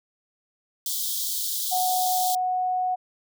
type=high-pass noise; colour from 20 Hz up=white; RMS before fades=-28 dBFS; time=0.86-2.35 s; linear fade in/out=2 ms; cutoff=3200 Hz; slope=96 dB/octave
type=tone; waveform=sine; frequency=736 Hz; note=F#5; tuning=9 cents flat; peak=-22 dBFS; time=1.71-2.96 s; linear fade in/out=20 ms
effects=none